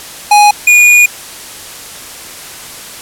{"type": "tone pair in turn", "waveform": "square", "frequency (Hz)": [830.6, 2443], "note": ["G#5", "D#7"], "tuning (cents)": [0, -32], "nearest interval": "octave + perfect fifth", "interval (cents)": 1868, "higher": "second", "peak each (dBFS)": -3, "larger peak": "neither", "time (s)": [[0.31, 0.51], [0.67, 1.06]], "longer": "second", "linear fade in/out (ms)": 5, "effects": ["white hiss -28 dBFS RMS until 3.01 s", "low-pass 12000 Hz 12 dB/octave"]}